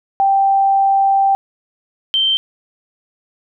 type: tone pair in turn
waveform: sine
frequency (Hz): 784 / 3125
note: G5 / G7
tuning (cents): 0 / -6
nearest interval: 2 octaves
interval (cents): 2394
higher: second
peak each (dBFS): -10 / -12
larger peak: first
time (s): 0.2-1.35 / 2.14-2.37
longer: first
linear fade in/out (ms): 0
effects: none